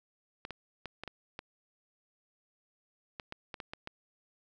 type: clicks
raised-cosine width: 0.3 ms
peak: -24 dBFS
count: 12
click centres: 0.451 / 0.507 / 0.857 / 1.036 / 1.077 / 1.391 / 3.198 / 3.324 / 3.542 / 3.602 / 3.735 / 3.874 s
effects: none